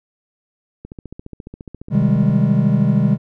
click train, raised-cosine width 3 ms, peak -20 dBFS, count 22, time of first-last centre 0.85-2.298 s, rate 14.5 Hz
triangle chord, Ab major seventh, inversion first, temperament just, 129.78 / 155.74 / 194.67 / 207.7 Hz, C3 / Eb3 / G3 / Ab3, -14 / +2 / -12 / 0 cents, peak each -16 dBFS, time 1.9-3.18 s, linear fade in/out 50 ms
effects none

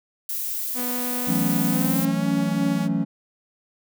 violet noise, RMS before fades -28 dBFS, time 0.29-2.05 s, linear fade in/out 2 ms
sawtooth tone with pitch glide, 246.9 to 280.4 Hz, B3 to C#4, 0 to +20 cents, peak -24 dBFS, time 0.74-2.89 s, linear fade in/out 50 ms, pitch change +220 cents, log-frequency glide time 1.68-2.24 s
triangle chord, F# minor seventh, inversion third, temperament equal with one note detuned, 164.81 / 185.53 / 220 / 277.2 Hz, E3 / F#3 / A3 / C#4, 0 / +5 / 0 / 0 cents, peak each -24 dBFS, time 1.27-3.05 s, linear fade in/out 20 ms
effects none

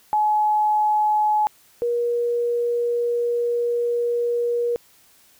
sine tone pair in turn, 849 / 476.5 Hz, G#5 / A#4, +38 / +38 cents, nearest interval minor seventh, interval 1000 cents, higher first, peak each -16 / -19 dBFS, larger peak first, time 0.13-1.47 / 1.82-4.76 s, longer second, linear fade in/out 0 ms, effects white hiss -55 dBFS RMS until 5.39 s

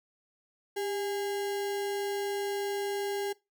sine tone with sample-and-hold, 399 Hz, G4, 31 cents sharp, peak -30 dBFS, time 0.76-3.33 s, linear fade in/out 10 ms, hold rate 1225 Hz, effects noise-tail reverb RT60 0.2 s tail -20 dB re dry

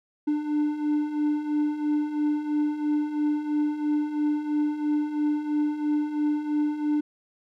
triangle beating tone pair, 296 / 299 Hz, D4 / D4, +14 / +31 cents, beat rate 3 Hz, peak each -28 / -22 dBFS, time 0.27-7.01 s, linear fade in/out 10 ms, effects none

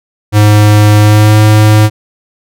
square tone with pitch glide, 105.1 to 107 Hz, G#2 to A2, +21 to -48 cents, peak -3 dBFS, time 0.32-1.9 s, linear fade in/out 50 ms, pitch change +31 cents, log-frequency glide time 0.99-1.38 s, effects none

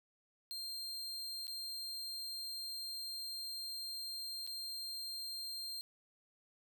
40% pulse tone with dropouts, 4184 Hz, C8, 1 cent flat, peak -40 dBFS, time 0.51-5.81 s, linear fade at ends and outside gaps 0 ms, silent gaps 1.469-1.479 / 4.466-4.474 s, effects none

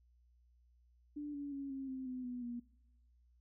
sine tone with pitch steps, 293.7 / 285.3 / 277.2 / 269.3 / 261.7 / 254.2 / 247 / 239.9 Hz, D4 / C#4 / C#4 / C#4 / C4 / C4 / B3 / A#3, 0 / +50 / 0 / -50 / 0 / -50 / 0 / +50 cents, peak -40 dBFS, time 1.16-2.6 s, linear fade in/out 10 ms, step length 180 ms, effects noise-tail reverb RT60 1.0 s tail -22 dB re dry + added 60 Hz sine -66 dBFS peak until 3.4 s

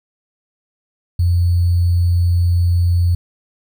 sine tone with sample-and-hold, 87.31 Hz, F2, in tune, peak -11 dBFS, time 1.19-3.15 s, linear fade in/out 5 ms, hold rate 4410 Hz, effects none

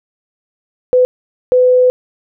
sine tone bursts at uneven times, 503 Hz, B4, 32 cents sharp, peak -6 dBFS, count 2, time 0.93-1.05 / 1.52-1.9 s, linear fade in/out 0 ms, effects none

